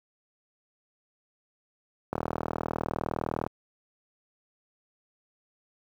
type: click train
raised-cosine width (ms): 1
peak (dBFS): -14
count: 54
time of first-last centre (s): 2.13-3.465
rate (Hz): 39.7
effects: high-pass 80 Hz 12 dB/octave + 9-bit